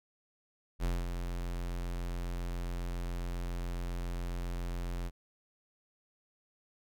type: tone with ADSR envelope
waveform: square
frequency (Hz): 43.65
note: F1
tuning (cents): 0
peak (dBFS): -29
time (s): 0.79-5.11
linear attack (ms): 52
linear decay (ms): 210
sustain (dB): -6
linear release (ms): 44
effects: none